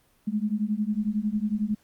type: beating tone pair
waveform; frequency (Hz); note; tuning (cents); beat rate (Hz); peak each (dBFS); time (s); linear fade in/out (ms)
sine; 205.8 / 216.8; G#3 / A3; -16 / -25; 11; -27; 0.27-1.75; 10
effects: pink hiss -64 dBFS RMS until 1.83 s + Opus 32 kbps